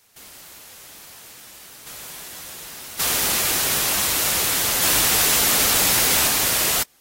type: noise with level steps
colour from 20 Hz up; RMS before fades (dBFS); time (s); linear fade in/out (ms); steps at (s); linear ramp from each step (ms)
white; -43 / -37 / -21 / -18 / -20; 0.16-6.83; 5; 1.86 / 2.99 / 4.82 / 6.27; 10
effects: white hiss -58 dBFS RMS until 7 s + AAC 48 kbps